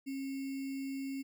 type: tone with sample-and-hold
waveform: sine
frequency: 270.8 Hz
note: C#4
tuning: 40 cents flat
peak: -36 dBFS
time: 0.06-1.23 s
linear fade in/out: 20 ms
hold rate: 2450 Hz
effects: none